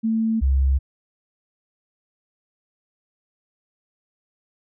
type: tone pair in turn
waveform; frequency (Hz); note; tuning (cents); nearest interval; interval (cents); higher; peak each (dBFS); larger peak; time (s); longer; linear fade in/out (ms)
sine; 223.3 / 67.24; A3 / C2; +26 / +48; octave + major sixth; 2078; first; -18 / -15; second; 0.03-0.41 / 0.41-0.79; neither; 20
effects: none